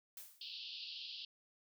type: noise with exponential decay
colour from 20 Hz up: blue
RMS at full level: -48 dBFS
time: 0.17-0.58 s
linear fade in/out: 2 ms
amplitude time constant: 88 ms
type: band-pass noise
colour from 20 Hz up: white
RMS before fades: -48 dBFS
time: 0.41-1.25 s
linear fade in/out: 2 ms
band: 2700 to 4900 Hz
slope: 96 dB/octave
effects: none